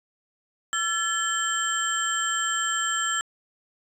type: tone cluster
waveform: sine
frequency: 1344 / 1723 / 3123 / 7550 Hz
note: E6 / A6 / G7 / A#8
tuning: +33 / -37 / -7 / +21 cents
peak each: -28 / -28 / -30 / -28 dBFS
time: 0.73-3.21 s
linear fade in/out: 0 ms
effects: tanh soft clip ceiling -14 dBFS